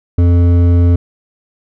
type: tone with hard clipping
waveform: triangle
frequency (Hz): 87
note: F2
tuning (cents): -6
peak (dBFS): -8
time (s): 0.18-0.96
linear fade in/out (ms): 5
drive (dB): 14
effects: none